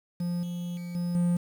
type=tone with level steps; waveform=triangle; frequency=174.61 Hz; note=F3; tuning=in tune; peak=-25 / -29 / -32 / -25 / -20 dBFS; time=0.2-1.37 s; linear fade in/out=5 ms; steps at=0.43 / 0.77 / 0.95 / 1.15 s; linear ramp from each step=2 ms; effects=8-bit